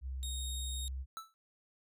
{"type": "tone with pitch glide", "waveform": "sine", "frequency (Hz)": [65.41, 65.79], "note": ["C2", "C2"], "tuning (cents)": [0, 10], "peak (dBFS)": -37, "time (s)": [0.01, 1.06], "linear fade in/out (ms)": 50, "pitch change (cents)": 10, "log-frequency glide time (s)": [0.31, 0.92]}
{"type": "tone", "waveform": "20% pulse", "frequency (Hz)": 3729, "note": "A#7", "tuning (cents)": 0, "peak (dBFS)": -35, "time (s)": [0.23, 0.88], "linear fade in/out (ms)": 0}
{"type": "tone with exponential decay", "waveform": "square", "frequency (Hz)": 1318.5, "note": "E6", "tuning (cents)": 0, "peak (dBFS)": -38, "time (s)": [1.17, 1.34], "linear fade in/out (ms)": 0, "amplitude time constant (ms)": 36}
{"effects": []}